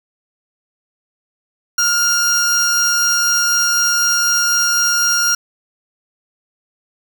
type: tone pair together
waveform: 45% pulse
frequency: 1407 / 5624 Hz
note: F6 / F8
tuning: +12 / +11 cents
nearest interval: 2 octaves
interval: 2399 cents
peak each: -16 dBFS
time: 1.78-5.35 s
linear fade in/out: 5 ms
effects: none